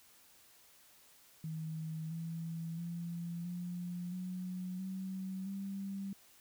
sine tone with pitch steps, 159.2 / 164.81 / 170.63 / 176.64 / 182.87 / 189.32 / 196 Hz, D#3 / E3 / F3 / F3 / F#3 / F#3 / G3, +40 / 0 / -40 / +20 / -20 / +40 / 0 cents, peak -38 dBFS, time 1.44-6.13 s, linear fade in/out 2 ms, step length 670 ms, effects white hiss -63 dBFS RMS until 6.4 s

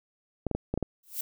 clicks, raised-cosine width 2 ms, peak -15 dBFS, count 6, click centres 0.467 / 0.513 / 0.55 / 0.74 / 0.776 / 0.827 s
violet noise with exponential growth, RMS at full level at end -28 dBFS, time 1.03-1.21 s, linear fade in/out 5 ms, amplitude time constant 39 ms
effects none

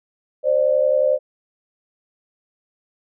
sine tone pair together, 524.8 / 596 Hz, C5 / D5, +5 / +25 cents, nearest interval major second, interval 220 cents, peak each -17 dBFS, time 0.43-1.19 s, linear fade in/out 50 ms, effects none

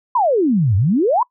sine exponential two-way sweep, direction down then up, 1046.5 to 90.5 to 1046.5 Hz, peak -12 dBFS, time 0.15-1.23 s, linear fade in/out 5 ms, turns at 0.76 s, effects noise-tail reverb RT60 0.1 s tail -23 dB re dry

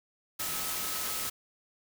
sine tone in noise, 1285 Hz, E6, 45 cents flat, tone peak -45 dBFS, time 0.39-1.3 s, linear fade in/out 10 ms, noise white, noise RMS -34 dBFS, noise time 0.39-1.3 s, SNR -14 dB, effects none

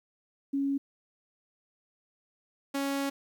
sine / sawtooth tone pair in turn, 277.2 / 277.2 Hz, C#4 / C#4, 0 / 0 cents, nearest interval unison, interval 0 cents, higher neither, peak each -26 / -25 dBFS, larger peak second, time 0.53-0.78 / 2.74-3.1 s, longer second, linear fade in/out 10 ms, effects 11-bit

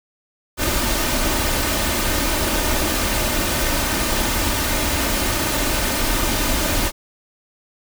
pink noise with comb filter, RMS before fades -20 dBFS, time 0.57-6.92 s, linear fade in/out 50 ms, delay 3.3 ms, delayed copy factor +0.5, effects none

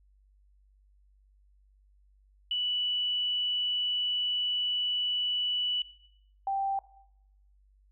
sine tone pair in turn, 2960 / 784 Hz, F#7 / G5, 0 / 0 cents, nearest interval octave + major seventh, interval 2300 cents, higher first, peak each -27 dBFS, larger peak neither, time 2.51-5.82 / 6.47-6.79 s, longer first, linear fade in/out 2 ms, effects noise-tail reverb RT60 0.8 s tail -18 dB re dry + added 49 Hz sine -60 dBFS peak until 7.91 s

